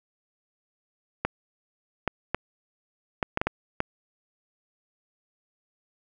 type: clicks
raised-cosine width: 0.5 ms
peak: -9 dBFS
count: 8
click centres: 1.25 / 2.077 / 2.346 / 3.228 / 3.374 / 3.415 / 3.47 / 3.804 s
effects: none